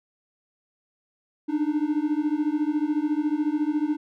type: beating tone pair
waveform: triangle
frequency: 294.1 / 308.1 Hz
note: D4 / D#4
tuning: +3 / -17 cents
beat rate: 14 Hz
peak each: -23 dBFS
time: 1.48-3.97 s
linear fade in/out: 20 ms
effects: none